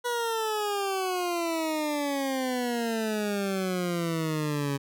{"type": "exponential sweep", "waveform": "20% pulse", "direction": "down", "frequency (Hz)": [488.7, 138.59], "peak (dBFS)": -22, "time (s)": [0.04, 4.78], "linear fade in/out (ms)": 20, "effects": []}